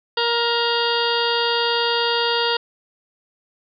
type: harmonic tone with a mistuned harmonic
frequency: 470 Hz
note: A#4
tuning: 14 cents sharp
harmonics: 1 / 2 / 3 / 4 / 6 / 7 / 8 / 9 / 10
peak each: -23 / -24 / -26 / -30 / -26 / -28 / -28 / -33 / -28 dBFS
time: 0.17-2.57 s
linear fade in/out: 5 ms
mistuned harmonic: 8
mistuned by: -32 cents
effects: none